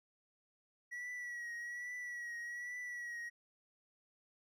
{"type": "tone with vibrato", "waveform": "triangle", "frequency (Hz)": 1930, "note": "B6", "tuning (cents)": -40, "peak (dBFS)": -40, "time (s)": [0.91, 3.3], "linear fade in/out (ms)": 20, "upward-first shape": "triangle", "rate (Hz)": 1.2, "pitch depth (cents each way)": 46, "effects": []}